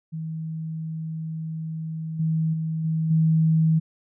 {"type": "tone with level steps", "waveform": "sine", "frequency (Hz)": 160, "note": "D#3", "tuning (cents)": 49, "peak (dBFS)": [-28, -20, -24, -21, -16], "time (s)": [0.12, 3.8], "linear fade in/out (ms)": 20, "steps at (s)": [2.19, 2.53, 2.84, 3.1], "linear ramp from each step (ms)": 10, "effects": []}